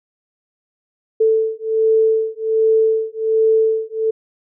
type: beating tone pair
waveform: sine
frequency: 441.7 / 443 Hz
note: A4 / A4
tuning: +7 / +12 cents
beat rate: 1.3 Hz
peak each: -16 dBFS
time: 1.2-4.11 s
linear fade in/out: 10 ms
effects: none